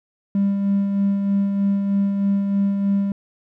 triangle tone with tremolo, 198.8 Hz, G3, 25 cents sharp, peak -12 dBFS, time 0.35-3.12 s, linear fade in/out 2 ms, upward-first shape sine, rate 3.2 Hz, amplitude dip 45%, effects tanh soft clip ceiling -11 dBFS

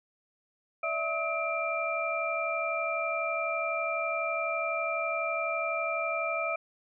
sine tone cluster, 588 / 660 / 1278 / 2367 Hz, D5 / E5 / D#6 / D7, +2 / +2 / +46 / +13 cents, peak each -38 / -32 / -34 / -33 dBFS, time 0.83-6.56 s, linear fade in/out 5 ms, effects none

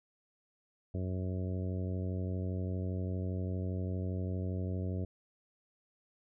harmonic tone, 92.5 Hz, F#2, in tune, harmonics 1 / 2 / 3 / 4 / 5 / 6 / 7, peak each -34 / -40 / -44 / -46 / -48 / -50 / -51 dBFS, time 0.94-5.05 s, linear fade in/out 5 ms, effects none

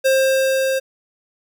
square tone with level ramp, 531 Hz, C5, 25 cents sharp, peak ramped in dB -13 to -18 dBFS, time 0.04-0.8 s, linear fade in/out 20 ms, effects none

